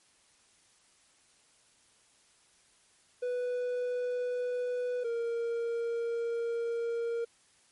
triangle tone pair in turn, 493.9 / 466.2 Hz, B4 / A#4, 0 / 0 cents, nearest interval minor second, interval 100 cents, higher first, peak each -28 dBFS, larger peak neither, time 3.22-5.04 / 5.04-7.25 s, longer second, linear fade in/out 10 ms, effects white hiss -65 dBFS RMS until 7.71 s + MP3 48 kbps

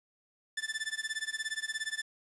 sawtooth tone with tremolo, 1760 Hz, A6, in tune, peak -27 dBFS, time 0.57-2.02 s, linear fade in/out 5 ms, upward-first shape sine, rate 17 Hz, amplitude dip 95%, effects resampled to 24000 Hz + 9-bit

